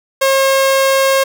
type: tone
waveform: sawtooth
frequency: 539 Hz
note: C#5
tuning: 49 cents flat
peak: -6 dBFS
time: 0.21-1.24 s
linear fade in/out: 10 ms
effects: none